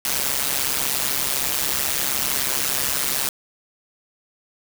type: noise with amplitude modulation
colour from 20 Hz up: white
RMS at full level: -19 dBFS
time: 0.05-3.29 s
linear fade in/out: 2 ms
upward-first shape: sine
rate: 136 Hz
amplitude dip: 90%
effects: none